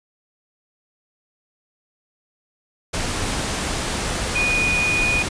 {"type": "tone in noise", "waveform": "sine", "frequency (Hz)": 2466, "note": "D#7", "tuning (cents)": -16, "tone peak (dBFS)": -18, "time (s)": [4.35, 5.23], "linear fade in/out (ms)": 10, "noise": "pink", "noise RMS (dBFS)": -24, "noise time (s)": [2.93, 5.29], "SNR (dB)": 3, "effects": ["resampled to 22050 Hz"]}